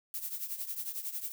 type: noise with tremolo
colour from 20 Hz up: violet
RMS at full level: -35 dBFS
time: 0.14-1.32 s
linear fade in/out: 0 ms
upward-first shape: triangle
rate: 11 Hz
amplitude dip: 80%
effects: none